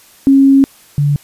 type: tone pair in turn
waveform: sine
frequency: 272.7 / 144.46 Hz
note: C#4 / D3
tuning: -28 / -28 cents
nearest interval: major seventh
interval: 1100 cents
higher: first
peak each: -4 / -9 dBFS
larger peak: first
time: 0.27-0.64 / 0.98-1.16 s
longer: first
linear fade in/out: 0 ms
effects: white hiss -44 dBFS RMS until 1.23 s + resampled to 32000 Hz